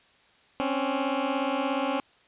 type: beating tone pair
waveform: 15% pulse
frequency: 264.1 / 281.1 Hz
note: C4 / C#4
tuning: +16 / +24 cents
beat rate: 17 Hz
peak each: -22 / -22 dBFS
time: 0.6-2 s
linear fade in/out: 0 ms
effects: white hiss -60 dBFS RMS until 2.27 s + resampled to 8000 Hz